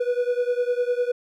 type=beating tone pair; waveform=triangle; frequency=485.8 / 495.7 Hz; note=B4 / B4; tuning=-29 / +6 cents; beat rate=9.9 Hz; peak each=-21 / -23 dBFS; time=0-1.12 s; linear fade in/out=10 ms; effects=none